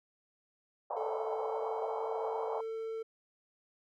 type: band-pass noise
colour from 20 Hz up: white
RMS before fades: -38 dBFS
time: 0.9-2.61 s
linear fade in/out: 5 ms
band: 500 to 1000 Hz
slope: 48 dB/octave
type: tone with pitch glide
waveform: triangle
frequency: 440 to 447.4 Hz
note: A4 to A4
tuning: 0 to +29 cents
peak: -34 dBFS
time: 0.96-3.03 s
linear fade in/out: 10 ms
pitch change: +29 cents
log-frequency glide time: 1.09-2.02 s
effects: none